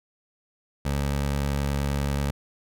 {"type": "tone with vibrato", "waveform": "20% pulse", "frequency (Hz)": 70.4, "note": "C#2", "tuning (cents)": 27, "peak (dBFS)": -19, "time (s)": [0.85, 2.31], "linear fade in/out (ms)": 5, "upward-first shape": "sine", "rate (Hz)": 8.4, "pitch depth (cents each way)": 10, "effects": []}